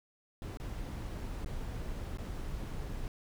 brown noise with dropouts, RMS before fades -39 dBFS, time 0.42-3.08 s, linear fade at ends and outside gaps 1 ms, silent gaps 0.572-0.599 / 1.446-1.46 / 2.173-2.184 s, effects none

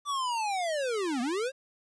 square linear two-way sweep, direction down then up, 1174.7 to 230.3 to 552 Hz, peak -29 dBFS, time 0.05-1.52 s, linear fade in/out 50 ms, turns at 1.21 s, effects resampled to 22050 Hz + 11-bit

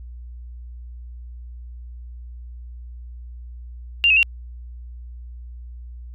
sine tone with pitch steps, 2785 / 2570 / 2754 Hz, F7 / E7 / F7, -5 / -45 / -25 cents, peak -12 dBFS, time 4.04-4.229 s, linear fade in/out 0 ms, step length 63 ms, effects added 60 Hz sine -34 dBFS peak until 6.14 s

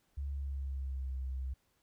sine tone with pitch glide, 70 to 65.31 Hz, C#2 to C2, +18 to -3 cents, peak -35 dBFS, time 0.17-1.54 s, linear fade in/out 10 ms, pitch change -121 cents, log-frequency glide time 0.29-1.15 s, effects pink hiss -75 dBFS RMS until 1.82 s

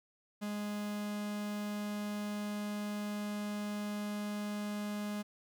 45% pulse tone, 207.7 Hz, G#3, in tune, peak -36 dBFS, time 0.41-5.23 s, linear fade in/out 20 ms, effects none

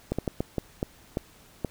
slowing click train, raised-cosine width 2 ms, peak -13 dBFS, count 8, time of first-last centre 0.12-1.647 s, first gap 66 ms, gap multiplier 1.39, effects pink hiss -55 dBFS RMS until 1.7 s

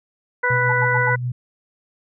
harmonic tone, 493.9 Hz, B4, in tune, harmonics 1 / 2 / 3 / 4, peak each -24 / -23 / -20 / -22 dBFS, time 0.43-1.16 s, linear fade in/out 10 ms
sine tone with tremolo, 123.7 Hz, B2, 3 cents sharp, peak -20 dBFS, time 0.5-1.32 s, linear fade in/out 5 ms, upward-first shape sine, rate 6.8 Hz, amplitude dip 40%
sine tone bursts, 870 Hz, A5, 20 cents flat, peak -23 dBFS, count 4, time 0.69-1.101 s, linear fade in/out 5 ms, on 33 ms, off 93 ms
effects none

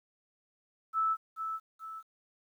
sine tone with echo, 1312 Hz, E6, 9 cents flat, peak -26 dBFS, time 0.93-1.17 s, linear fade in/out 50 ms, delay 430 ms, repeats 2, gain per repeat -7 dB, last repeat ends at 2.03 s, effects 11-bit

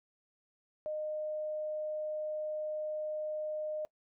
sine tone, 613 Hz, D#5, 26 cents flat, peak -34 dBFS, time 0.86-3.85 s, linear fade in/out 0 ms, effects noise-tail reverb RT60 0.1 s tail -22 dB re dry

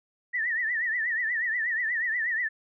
sine tone with vibrato, 1864.7 Hz, A#6, in tune, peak -25 dBFS, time 0.33-2.49 s, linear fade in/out 20 ms, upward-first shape triangle, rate 8.3 Hz, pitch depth 140 cents each way, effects none

